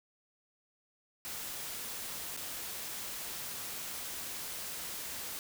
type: noise with dropouts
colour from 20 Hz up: white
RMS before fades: -41 dBFS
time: 1.25-5.39 s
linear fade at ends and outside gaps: 0 ms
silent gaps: 2.365-2.373 s
effects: none